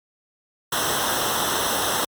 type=noise with comb filter; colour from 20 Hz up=pink; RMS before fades=-23 dBFS; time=0.72-2.05 s; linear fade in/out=5 ms; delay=0.43 ms; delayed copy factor=-0.85; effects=high-pass 60 Hz 12 dB/octave + MP3 96 kbps